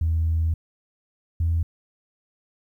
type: tone pair in turn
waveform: sine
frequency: 81.2 / 83.05 Hz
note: E2 / E2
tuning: -26 / +13 cents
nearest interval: unison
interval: 39 cents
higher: second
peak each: -18 dBFS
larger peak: neither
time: 0.01-0.54 / 1.4-1.63 s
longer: first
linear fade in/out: 5 ms
effects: tanh soft clip ceiling -15 dBFS + 10-bit